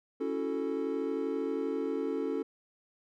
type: chord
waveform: triangle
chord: F# minor seventh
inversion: second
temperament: equal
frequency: 277.2 / 329.6 / 370 / 440 Hz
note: C#4 / E4 / F#4 / A4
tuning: 0 / 0 / 0 / 0 cents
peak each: -33 / -36 / -36 / -32 dBFS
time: 0.2-2.43 s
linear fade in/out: 10 ms
effects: none